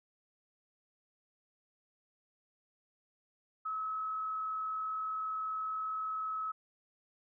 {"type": "tone with frequency modulation", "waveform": "sine", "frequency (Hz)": 1288, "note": "E6", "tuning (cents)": -41, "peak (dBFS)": -34, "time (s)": [3.65, 6.52], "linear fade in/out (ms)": 10, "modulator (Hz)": 38.9, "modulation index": 0.36, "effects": []}